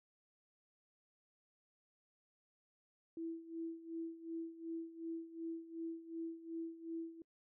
sine tone with tremolo, 329.6 Hz, E4, in tune, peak -39 dBFS, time 3.17-7.22 s, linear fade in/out 2 ms, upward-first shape sine, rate 2.7 Hz, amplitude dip 80%, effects noise-tail reverb RT60 0.1 s tail -25 dB re dry

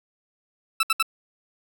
20% pulse tone bursts, 1318.5 Hz, E6, in tune, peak -13 dBFS, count 3, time 0.8-1.027 s, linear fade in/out 5 ms, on 31 ms, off 67 ms, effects none

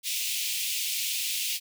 pink high-pass noise, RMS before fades -30 dBFS, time 0.03-1.6 s, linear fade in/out 50 ms, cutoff 2400 Hz, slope 48 dB/octave, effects none

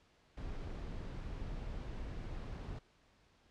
brown noise, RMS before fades -43 dBFS, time 0.37-2.79 s, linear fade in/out 5 ms, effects pink hiss -69 dBFS RMS until 3.5 s + low-pass 5000 Hz 12 dB/octave

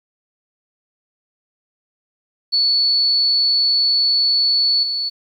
sine tone with level steps, 4435 Hz, C#8, in tune, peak -13 / -19 dBFS, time 2.52-5.1 s, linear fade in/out 20 ms, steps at 4.83 s, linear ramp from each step 2 ms, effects 9-bit

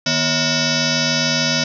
sine tone with frequency modulation, 2637 Hz, E7, in tune, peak -15 dBFS, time 0.06-1.64 s, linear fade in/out 5 ms, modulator 399 Hz, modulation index 7.8, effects none

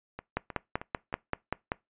two click trains, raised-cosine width 0.5 ms, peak -13 / -23 dBFS, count 8 / 4, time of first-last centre 0.37-1.719 / 0.19-1.127 s, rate 5.19 / 3.2 Hz, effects noise-tail reverb RT60 0.2 s tail -23 dB re dry + resampled to 8000 Hz

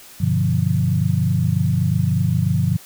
sine chord, G dominant seventh, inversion none, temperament equal, 98 / 123.47 / 146.83 / 174.61 Hz, G2 / B2 / D3 / F3, 0 / 0 / 0 / 0 cents, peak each -21 dBFS, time 0.2-2.77 s, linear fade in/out 10 ms, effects white hiss -43 dBFS RMS until 2.85 s

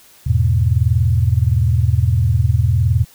sine chord, E major, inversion none, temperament equal, 82.41 / 103.83 / 123.47 Hz, E2 / G#2 / B2, 0 / 0 / 0 cents, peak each -16 dBFS, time 0.26-3.05 s, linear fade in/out 10 ms, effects white hiss -47 dBFS RMS until 3.14 s

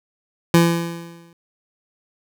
25% pulse tone with exponential decay, 169 Hz, E3, 43 cents sharp, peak -5 dBFS, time 0.54-1.33 s, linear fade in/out 2 ms, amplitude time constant 170 ms, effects none

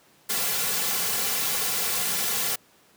white noise with comb filter, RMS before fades -26 dBFS, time 0.29-2.56 s, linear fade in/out 10 ms, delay 3.2 ms, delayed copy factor -0.75, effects pink hiss -58 dBFS RMS until 2.96 s + high-pass 150 Hz 12 dB/octave

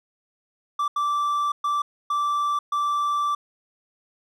triangle tone bursts at uneven times, 1168 Hz, D6, 10 cents flat, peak -19 dBFS, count 5, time 0.79-0.88 / 0.96-1.52 / 1.64-1.82 / 2.1-2.59 / 2.72-3.35 s, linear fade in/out 5 ms, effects none

